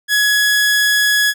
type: tone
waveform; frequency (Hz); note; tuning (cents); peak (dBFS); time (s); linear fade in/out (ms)
sawtooth; 1682; G#6; +22; -8; 0.08-1.34; 50
effects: none